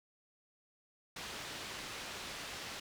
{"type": "low-pass noise", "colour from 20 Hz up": "white", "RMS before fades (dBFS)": -45, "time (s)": [1.16, 2.8], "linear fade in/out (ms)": 5, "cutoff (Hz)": 4400, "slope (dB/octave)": 12, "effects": []}